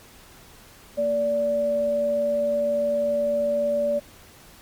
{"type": "tone pair together", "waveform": "sine", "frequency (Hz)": [230.3, 580.3], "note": ["A#3", "D5"], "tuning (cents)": [-21, -21], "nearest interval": "octave + major third", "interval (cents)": 1600, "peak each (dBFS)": [-32, -20], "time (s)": [0.97, 4], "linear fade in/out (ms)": 20, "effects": ["pink hiss -49 dBFS RMS until 4.61 s", "MP3 96 kbps"]}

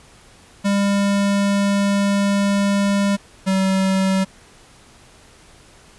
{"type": "tone pair in turn", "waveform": "square", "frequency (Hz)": [200, 191.12], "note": ["G3", "G3"], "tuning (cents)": [35, -44], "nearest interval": "minor second", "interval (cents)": 79, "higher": "first", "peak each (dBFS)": -16, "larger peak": "neither", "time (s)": [[0.64, 3.17], [3.46, 4.25]], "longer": "first", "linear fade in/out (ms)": 20, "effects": ["pink hiss -48 dBFS RMS until 5.98 s", "resampled to 24000 Hz"]}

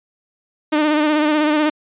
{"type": "tone with vibrato", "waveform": "sawtooth", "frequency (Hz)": 302.9, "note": "D#4", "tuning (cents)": -46, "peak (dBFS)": -10, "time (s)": [0.72, 1.7], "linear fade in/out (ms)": 10, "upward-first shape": "sine", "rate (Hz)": 16, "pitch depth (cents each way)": 42, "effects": ["resampled to 8000 Hz"]}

